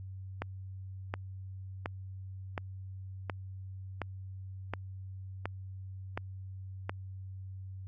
click train, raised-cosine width 0.5 ms, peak -19 dBFS, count 10, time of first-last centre 0.42-6.895 s, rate 1.39 Hz, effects added 95 Hz sine -41 dBFS peak until 7.87 s + AAC 64 kbps

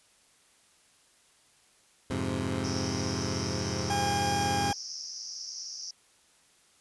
15% pulse chord, F minor, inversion none, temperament equal, 87.31 / 103.83 / 130.81 Hz, F2 / Ab2 / C3, 0 / 0 / 0 cents, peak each -28 dBFS, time 2.1-4.72 s, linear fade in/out 5 ms
white band-pass noise, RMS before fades -40 dBFS, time 2.64-5.91 s, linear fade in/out 5 ms, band 5000 to 5900 Hz, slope 96 dB/octave
40% pulse tone, 810 Hz, G#5, 43 cents flat, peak -27 dBFS, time 3.9-4.73 s, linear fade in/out 2 ms
effects white hiss -63 dBFS RMS until 6.8 s + resampled to 24000 Hz

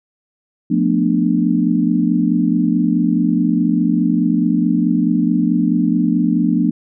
sine chord, B half-diminished seventh, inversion second, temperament just, 177.8 / 222.2 / 246.9 / 296.3 Hz, F3 / A3 / B3 / D4, +31 / +17 / 0 / +15 cents, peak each -18 dBFS, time 0.7-6.71 s, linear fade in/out 10 ms, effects none

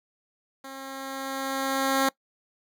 10% pulse tone with level ramp, 269.2 Hz, C4, 49 cents sharp, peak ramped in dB -31 to -12 dBFS, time 0.64-2.09 s, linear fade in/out 5 ms, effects noise-tail reverb RT60 0.1 s tail -22 dB re dry

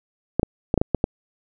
clicks, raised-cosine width 2 ms, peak -4 dBFS, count 7, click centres 0.396 / 0.431 / 0.741 / 0.777 / 0.815 / 0.947 / 1.041 s, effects none

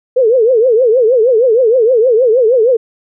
sine tone with vibrato, 476.3 Hz, A#4, 37 cents sharp, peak -6 dBFS, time 0.16-2.77 s, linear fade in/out 10 ms, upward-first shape triangle, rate 6.4 Hz, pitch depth 220 cents each way, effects none

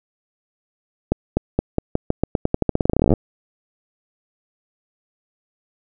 accelerating click train, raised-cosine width 2 ms, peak -3 dBFS, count 28, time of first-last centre 1.12-3.137 s, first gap 250 ms, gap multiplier 0.88, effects none

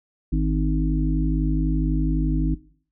harmonic tone with a mistuned harmonic, 51.91 Hz, G#1, in tune, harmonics 1 / 3 / 5 / 6, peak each -20 / -25 / -27 / -28 dBFS, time 0.32-2.55 s, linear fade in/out 10 ms, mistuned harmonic 1, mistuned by -26 cents, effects noise-tail reverb RT60 0.5 s tail -19 dB re dry

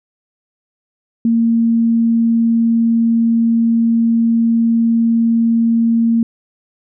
sine tone, 229.9 Hz, A#3, 24 cents flat, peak -10 dBFS, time 1.25-6.23 s, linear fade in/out 2 ms, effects none

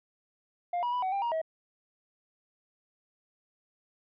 sine tone with pitch steps, 703 / 968 / 987 / 752 / 793 / 945 / 642 Hz, F5 / B5 / B5 / F#5 / G5 / A#5 / E5, +11 / -35 / -1 / +28 / +20 / +23 / -46 cents, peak -25 dBFS, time 0.73-1.416 s, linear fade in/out 5 ms, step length 98 ms, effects tanh soft clip ceiling -27 dBFS

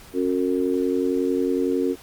harmonic tone, 91 Hz, F#2, 28 cents flat, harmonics 3 / 4 / 5, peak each -23 / -24 / -25 dBFS, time 0.13-1.96 s, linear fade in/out 50 ms, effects pink hiss -46 dBFS RMS until 2.02 s + Opus 48 kbps

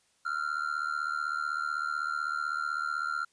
triangle tone with amplitude modulation, 1383 Hz, F6, 17 cents flat, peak -24 dBFS, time 0.25-3.25 s, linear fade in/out 10 ms, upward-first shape sine, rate 75.9 Hz, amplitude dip 90%, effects white hiss -69 dBFS RMS until 3.32 s + resampled to 22050 Hz

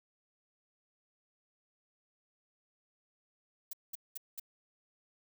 violet noise bursts, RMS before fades -41 dBFS, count 4, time 3.71-4.398 s, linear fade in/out 5 ms, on 22 ms, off 200 ms, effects none

